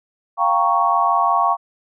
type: chord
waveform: sine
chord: G half-diminished seventh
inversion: third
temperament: equal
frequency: 698.5 / 784 / 932.3 / 1108.7 Hz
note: F5 / G5 / Bb5 / Db6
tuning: 0 / 0 / 0 / 0 cents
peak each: -20 / -21 / -21 / -17 dBFS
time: 0.37-1.57 s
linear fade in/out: 50 ms
effects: none